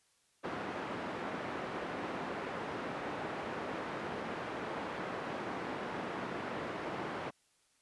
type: band-pass noise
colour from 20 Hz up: pink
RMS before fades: -40 dBFS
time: 0.43-7.31 s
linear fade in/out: 20 ms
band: 230 to 1700 Hz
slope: 12 dB/octave
effects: white hiss -72 dBFS RMS until 7.81 s + resampled to 24000 Hz